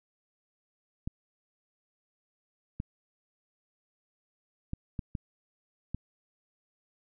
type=clicks; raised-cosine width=5 ms; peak=-21 dBFS; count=6; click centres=1.075 / 2.801 / 4.734 / 4.992 / 5.152 / 5.946 s; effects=none